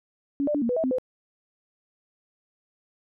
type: tone with pitch steps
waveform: sine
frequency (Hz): 280.7 / 594 / 290 / 233.2 / 494.7 / 647 / 258.2 / 510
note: C#4 / D5 / D4 / A#3 / B4 / E5 / C4 / C5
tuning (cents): +22 / +20 / -22 / +1 / +3 / -32 / -23 / -44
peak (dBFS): -22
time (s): 0.4-0.984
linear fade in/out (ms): 0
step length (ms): 73
effects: none